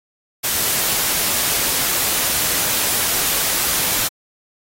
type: noise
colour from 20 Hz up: white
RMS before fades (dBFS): -19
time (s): 0.43-4.09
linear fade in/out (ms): 20
effects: AAC 48 kbps